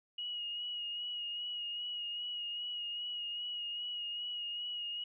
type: tone with vibrato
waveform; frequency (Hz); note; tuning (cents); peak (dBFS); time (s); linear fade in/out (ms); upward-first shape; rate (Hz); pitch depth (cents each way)
sine; 2890; F#7; -41; -37; 0.18-5.04; 5; sine; 2.5; 26
effects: none